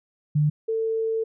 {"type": "tone pair in turn", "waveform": "sine", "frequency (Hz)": [149.7, 447], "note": ["D3", "A4"], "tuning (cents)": [33, 27], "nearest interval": "octave + perfect fifth", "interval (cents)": 1894, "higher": "second", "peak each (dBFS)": [-17, -22], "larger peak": "first", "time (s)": [[0.35, 0.5], [0.68, 1.24]], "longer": "second", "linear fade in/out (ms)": 10, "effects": []}